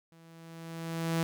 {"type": "tone with level ramp", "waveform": "sawtooth", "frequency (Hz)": 164.81, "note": "E3", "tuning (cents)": 0, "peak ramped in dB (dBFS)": [-52, -22], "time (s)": [0.12, 1.23], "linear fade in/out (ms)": 0, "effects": []}